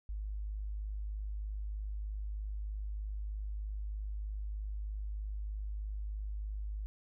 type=tone; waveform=sine; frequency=51.6 Hz; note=G#1; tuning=10 cents flat; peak=-36 dBFS; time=0.09-6.86 s; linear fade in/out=0 ms; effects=none